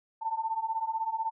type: beating tone pair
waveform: sine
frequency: 883 / 899 Hz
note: A5 / A5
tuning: +6 / +37 cents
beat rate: 16 Hz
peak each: -33 / -31 dBFS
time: 0.21-1.31 s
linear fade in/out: 20 ms
effects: none